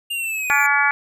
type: linear sweep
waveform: square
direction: down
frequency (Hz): 2818 to 2327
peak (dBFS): -23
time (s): 0.1-0.67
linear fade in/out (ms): 10
type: harmonic tone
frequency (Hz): 285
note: C#4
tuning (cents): +48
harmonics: 3 / 4 / 5 / 6 / 7 / 8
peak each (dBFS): -22 / -24 / -20 / -20 / -25 / -21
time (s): 0.5-0.91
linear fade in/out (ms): 0
effects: none